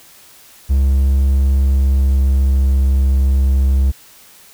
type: tone with pitch glide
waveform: triangle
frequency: 67.7 to 66.96 Hz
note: C#2 to C2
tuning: -40 to +41 cents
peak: -8 dBFS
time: 0.69-3.92 s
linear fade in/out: 20 ms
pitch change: -19 cents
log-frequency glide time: 1.43-2.6 s
effects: white hiss -44 dBFS RMS until 4.53 s

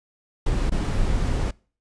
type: noise with dropouts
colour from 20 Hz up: brown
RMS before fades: -22 dBFS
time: 0.46-1.51 s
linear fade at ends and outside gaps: 5 ms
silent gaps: 0.698-0.718 s
effects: noise-tail reverb RT60 0.4 s tail -24 dB re dry + resampled to 22050 Hz

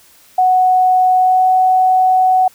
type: tone with pitch glide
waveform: sine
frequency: 740 to 745.1 Hz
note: F#5 to F#5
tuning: 0 to +12 cents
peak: -8 dBFS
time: 0.38-2.48 s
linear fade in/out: 5 ms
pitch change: +12 cents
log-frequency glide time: 1.17-1.47 s
effects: white hiss -47 dBFS RMS until 2.54 s

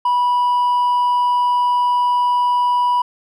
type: tone with hard clipping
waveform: sine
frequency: 980 Hz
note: B5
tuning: 14 cents flat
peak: -14 dBFS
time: 0.05-3.02 s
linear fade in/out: 5 ms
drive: 2 dB
effects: none

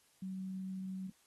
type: tone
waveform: sine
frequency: 188.8 Hz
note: F#3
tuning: 35 cents sharp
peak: -39 dBFS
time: 0.22-1.1 s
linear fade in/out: 5 ms
effects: white hiss -70 dBFS RMS until 1.26 s + AAC 32 kbps

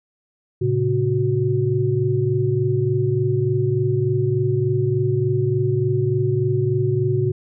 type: tone cluster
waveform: sine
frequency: 112.3 / 135.7 / 368.7 Hz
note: A2 / C#3 / F#4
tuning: +36 / -36 / -6 cents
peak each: -21 dBFS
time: 0.61-7.32 s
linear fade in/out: 10 ms
effects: none

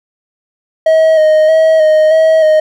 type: tone with vibrato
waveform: triangle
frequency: 630 Hz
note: D#5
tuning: 21 cents sharp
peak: -3 dBFS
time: 0.86-2.6 s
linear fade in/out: 5 ms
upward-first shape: square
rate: 1.6 Hz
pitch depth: 24 cents each way
effects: none

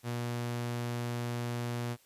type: tone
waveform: sawtooth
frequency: 120 Hz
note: B2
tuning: 49 cents flat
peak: -29 dBFS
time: 0.03-1.97 s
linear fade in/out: 50 ms
effects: white hiss -64 dBFS RMS until 2.05 s + resampled to 32000 Hz

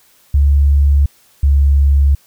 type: tone pair in turn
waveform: sine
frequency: 70.9 / 70.13 Hz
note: C#2 / C#2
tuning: +40 / +21 cents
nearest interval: unison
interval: 19 cents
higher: first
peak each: -7 dBFS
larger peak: neither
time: 0.34-1.06 / 1.43-2.15 s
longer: neither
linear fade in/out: 5 ms
effects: white hiss -51 dBFS RMS until 2.26 s

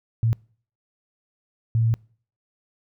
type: tone bursts at uneven times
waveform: sine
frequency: 113.8 Hz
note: A#2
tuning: 41 cents flat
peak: -17 dBFS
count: 2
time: 0.23-0.33 / 1.75-1.94 s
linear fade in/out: 0 ms
effects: noise-tail reverb RT60 0.5 s tail -26 dB re dry

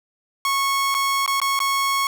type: tone with dropouts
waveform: sawtooth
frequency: 1100 Hz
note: C#6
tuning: 14 cents flat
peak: -15 dBFS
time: 0.45-2.07 s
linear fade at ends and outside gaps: 1 ms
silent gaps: 0.943-0.948 / 1.262-1.277 / 1.401-1.416 / 1.591-1.602 s
effects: none

